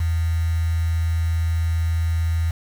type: tone with quantisation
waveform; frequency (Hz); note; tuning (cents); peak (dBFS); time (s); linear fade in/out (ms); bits
sine; 82.41; E2; 0; -18; 0-2.51; 5; 6
effects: none